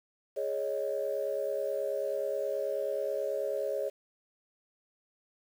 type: chord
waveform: sine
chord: Ab suspended fourth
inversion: none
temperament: just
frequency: 415.3 / 553.7 / 623 Hz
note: Ab4 / Db5 / Eb5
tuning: 0 / -2 / +2 cents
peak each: -35 / -32 / -35 dBFS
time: 0.36-3.9 s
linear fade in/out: 20 ms
effects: tanh soft clip ceiling -21 dBFS + 9-bit